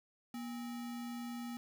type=tone with sample-and-hold; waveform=sine; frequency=239.3 Hz; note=A#3; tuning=46 cents sharp; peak=-40 dBFS; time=0.34-1.57 s; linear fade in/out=2 ms; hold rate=1050 Hz; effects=none